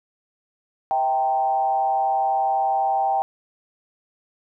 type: tone with frequency modulation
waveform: sine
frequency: 784 Hz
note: G5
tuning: in tune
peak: -18 dBFS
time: 0.91-3.22 s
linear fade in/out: 0 ms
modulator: 136 Hz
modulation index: 0.65
effects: none